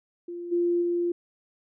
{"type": "tone with level steps", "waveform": "sine", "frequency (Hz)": 347.2, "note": "F4", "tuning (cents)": -10, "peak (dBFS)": [-33, -21, -23], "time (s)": [0.28, 1.12], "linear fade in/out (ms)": 5, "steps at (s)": [0.51, 0.81], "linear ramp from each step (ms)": 20, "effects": []}